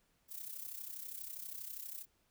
violet noise with amplitude modulation, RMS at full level -43 dBFS, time 0.28-2.06 s, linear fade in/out 50 ms, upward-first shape sine, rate 32.4 Hz, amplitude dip 70%, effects pink hiss -75 dBFS RMS until 2.3 s

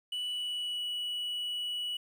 triangle tone with pitch glide, 2960 to 2940 Hz, F#7 to F#7, 0 to -12 cents, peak -31 dBFS, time 0.12-1.97 s, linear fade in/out 5 ms, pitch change -12 cents, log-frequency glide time 0.25-0.78 s, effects 10-bit

